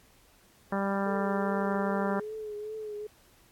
harmonic tone, 197.2 Hz, G3, 11 cents sharp, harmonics 1 / 2 / 3 / 4 / 5 / 6 / 7 / 8 / 9, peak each -30 / -36 / -34 / -37 / -37 / -40 / -39 / -43 / -44 dBFS, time 0.72-2.2 s, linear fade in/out 5 ms
sine tone with vibrato, 426.4 Hz, G#4, 46 cents sharp, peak -35 dBFS, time 1.06-3.07 s, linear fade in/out 5 ms, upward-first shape triangle, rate 2.5 Hz, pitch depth 51 cents each way
effects pink hiss -61 dBFS RMS until 3.51 s + AAC 64 kbps

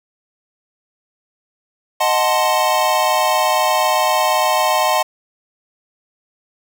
square chord, D# diminished seventh, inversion none, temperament equal, 622.3 / 740 / 880 / 1046.5 Hz, D#5 / F#5 / A5 / C6, 0 / 0 / 0 / 0 cents, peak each -20 dBFS, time 2-5.03 s, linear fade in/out 10 ms, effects none

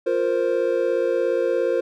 triangle chord, F suspended fourth, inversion none, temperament equal with one note detuned, 351.9 / 466.2 / 523.3 Hz, F4 / Bb4 / C5, +13 / 0 / 0 cents, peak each -23 / -21 / -20 dBFS, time 0.06-1.81 s, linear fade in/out 10 ms, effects none

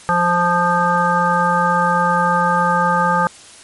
harmonic tone, 174.9 Hz, F3, 3 cents sharp, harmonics 1 / 3 / 5 / 7 / 9, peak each -21 / -22 / -17 / -17 / -21 dBFS, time 0.09-3.27 s, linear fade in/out 0 ms, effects white hiss -41 dBFS RMS until 3.63 s + MP3 48 kbps

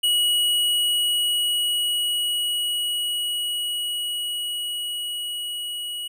square tone with level ramp, 2915 Hz, F#7, 26 cents flat, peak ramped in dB -18 to -29 dBFS, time 0.03-6.08 s, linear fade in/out 10 ms, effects none

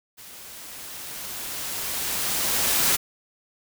white noise with level ramp, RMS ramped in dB -44 to -20 dBFS, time 0.17-2.97 s, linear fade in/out 20 ms, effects none

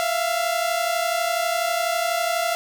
sawtooth tone pair together, 666.4 / 698.5 Hz, E5 / F5, +19 / 0 cents, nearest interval minor second, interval 81 cents, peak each -20 dBFS, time 0-2.55 s, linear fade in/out 0 ms, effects none

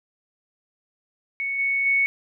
sine tone with level steps, 2217 Hz, C#7, in tune, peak -24 / -20 / -17 dBFS, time 1.4-2.06 s, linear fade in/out 0 ms, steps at 1.58 / 1.85 s, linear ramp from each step 20 ms, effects none

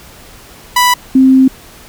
sawtooth / sine tone pair in turn, 987.8 / 262.8 Hz, B5 / C4, 0 / +8 cents, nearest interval octave + major seventh, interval 2292 cents, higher first, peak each -3 dBFS, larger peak neither, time 0.76-0.94 / 1.15-1.48 s, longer second, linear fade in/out 5 ms, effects pink hiss -37 dBFS RMS until 1.88 s

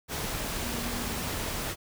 sine tone in noise, 237.7 Hz, A#3, 34 cents sharp, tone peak -38 dBFS, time 0.61-1.22 s, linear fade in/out 50 ms, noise pink, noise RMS -33 dBFS, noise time 0.08-1.76 s, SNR -8 dB, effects none

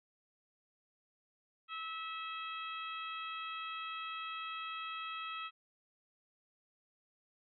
harmonic tone with a mistuned harmonic, 650 Hz, E5, 24 cents flat, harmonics 2 / 3 / 4 / 5 / 6, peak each -42 / -52 / -46 / -48 / -56 dBFS, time 1.68-5.51 s, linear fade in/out 50 ms, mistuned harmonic 6, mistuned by -24 cents, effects none

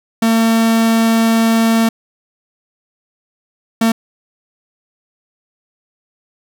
45% pulse tone bursts at uneven times, 226.3 Hz, A3, 49 cents sharp, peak -10 dBFS, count 2, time 0.22-1.89 / 3.81-3.92 s, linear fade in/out 5 ms, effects none

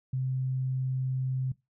sine tone, 130.3 Hz, C3, 7 cents flat, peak -27 dBFS, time 0.13-1.52 s, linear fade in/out 5 ms, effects noise-tail reverb RT60 0.2 s tail -20 dB re dry

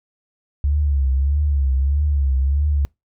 sine tone with vibrato, 69.9 Hz, C#2, 15 cents sharp, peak -15 dBFS, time 0.64-2.85 s, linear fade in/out 0 ms, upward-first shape triangle, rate 1.6 Hz, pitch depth 120 cents each way, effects noise-tail reverb RT60 0.2 s tail -26 dB re dry

